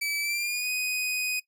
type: tone with pitch glide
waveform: sawtooth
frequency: 2303 to 2497 Hz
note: D7 to D#7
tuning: -34 to +6 cents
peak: -24 dBFS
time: 0.01-1.4 s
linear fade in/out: 10 ms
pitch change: +140 cents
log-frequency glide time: 0.2-0.7 s
effects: noise-tail reverb RT60 0.1 s tail -18 dB re dry